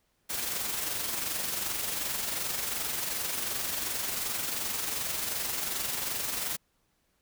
white noise with amplitude modulation, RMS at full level -31 dBFS, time 0.29-6.57 s, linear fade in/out 20 ms, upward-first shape sine, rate 22.7 Hz, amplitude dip 40%, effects pink hiss -73 dBFS RMS until 7.21 s

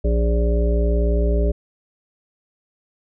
harmonic tone, 58.27 Hz, A#1, in tune, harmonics 1 / 3 / 5 / 7 / 9 / 10, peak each -16 / -27 / -31 / -25 / -37 / -27 dBFS, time 0.04-1.52 s, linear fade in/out 10 ms, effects none

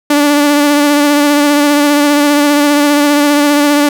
sawtooth tone with vibrato, 291 Hz, D4, 16 cents flat, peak -3 dBFS, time 0.1-3.89 s, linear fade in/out 5 ms, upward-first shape sine, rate 15 Hz, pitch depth 25 cents each way, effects none

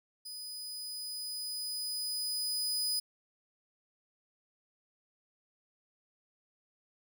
sawtooth tone with level ramp, 4980 Hz, D#8, 1 cent sharp, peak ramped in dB -39 to -27 dBFS, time 0.25-3 s, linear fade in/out 10 ms, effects none

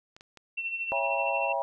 clicks, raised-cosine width 0.2 ms, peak -31 dBFS, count 3, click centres 0.165 / 0.209 / 0.373 s
sine tone with tremolo, 2705 Hz, E7, 44 cents sharp, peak -28 dBFS, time 0.57-1.53 s, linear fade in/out 10 ms, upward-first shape sine, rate 13 Hz, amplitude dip 55%
sine chord, C# diminished seventh, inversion none, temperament just, 554.4 / 665.2 / 798.3 / 957.9 Hz, C#5 / E5 / G5 / Bb5, 0 / +16 / +31 / +47 cents, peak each -32 dBFS, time 0.92-1.62 s, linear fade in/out 0 ms
effects none

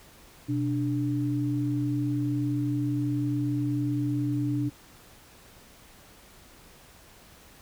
sine tone pair together, 125.1 / 293.7 Hz, B2 / D4, +23 / 0 cents, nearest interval octave + minor third, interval 1477 cents, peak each -28 / -27 dBFS, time 0.48-4.7 s, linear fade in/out 20 ms, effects pink hiss -53 dBFS RMS until 7.61 s

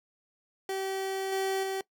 30% pulse tone with level steps, 384.9 Hz, G4, 32 cents flat, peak -28 / -25 / -28 dBFS, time 0.69-1.81 s, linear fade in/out 2 ms, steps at 1.32 / 1.63 s, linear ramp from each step 5 ms, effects noise-tail reverb RT60 0.1 s tail -21 dB re dry

